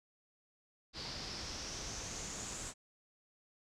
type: noise with low-pass filter sweep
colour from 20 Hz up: pink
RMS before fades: -44 dBFS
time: 0.93-2.74 s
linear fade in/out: 50 ms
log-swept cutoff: 4700 to 7600 Hz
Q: 5
effects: none